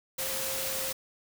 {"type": "tone in noise", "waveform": "sine", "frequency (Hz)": 531, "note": "C5", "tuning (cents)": 25, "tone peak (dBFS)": -39, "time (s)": [0.18, 0.93], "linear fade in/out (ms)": 10, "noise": "white", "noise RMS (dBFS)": -33, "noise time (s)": [0.18, 0.93], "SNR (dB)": -9, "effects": []}